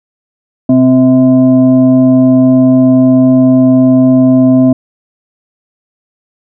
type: tone with frequency modulation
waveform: sine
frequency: 258.4 Hz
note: C4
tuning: 21 cents flat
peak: -3 dBFS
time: 0.69-4.73 s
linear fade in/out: 5 ms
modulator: 387 Hz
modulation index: 0.59
effects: none